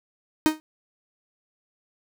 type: tone with exponential decay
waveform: 45% pulse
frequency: 311.1 Hz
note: D#4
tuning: in tune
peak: -12 dBFS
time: 0.46-0.6 s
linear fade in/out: 0 ms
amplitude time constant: 30 ms
effects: none